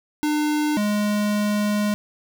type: tone pair in turn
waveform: square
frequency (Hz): 300 / 208.1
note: D4 / G#3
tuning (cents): +37 / +4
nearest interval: tritone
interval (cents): 633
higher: first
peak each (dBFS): -20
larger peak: neither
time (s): 0.23-0.77 / 0.77-1.94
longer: second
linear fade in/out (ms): 0
effects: none